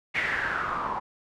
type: noise with low-pass filter sweep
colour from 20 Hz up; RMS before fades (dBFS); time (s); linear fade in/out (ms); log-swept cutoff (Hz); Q
white; -29; 0.14-1; 20; 2200 to 940; 5.5
effects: none